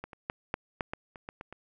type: clicks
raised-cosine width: 0.5 ms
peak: -23 / -30 / -16 / -14 / -15 / -19 / -30 / -24 / -26 / -29 dBFS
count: 10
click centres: 0.04 / 0.132 / 0.299 / 0.541 / 0.808 / 0.935 / 1.158 / 1.289 / 1.411 / 1.526 s
effects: none